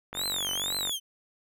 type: click train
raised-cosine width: 0.5 ms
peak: -22 dBFS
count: 37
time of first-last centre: 0.13-0.894 s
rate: 47.1 Hz
type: tone with vibrato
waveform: sawtooth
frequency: 3513 Hz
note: A7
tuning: 3 cents flat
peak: -26 dBFS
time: 0.14-1 s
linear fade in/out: 50 ms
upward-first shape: triangle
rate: 2 Hz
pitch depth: 290 cents each way
effects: none